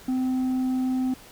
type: tone with tanh clipping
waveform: sine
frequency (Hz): 257.4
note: C4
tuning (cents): -28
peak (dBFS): -23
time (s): 0.08-1.14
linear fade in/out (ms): 5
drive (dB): 4
effects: pink hiss -48 dBFS RMS until 1.31 s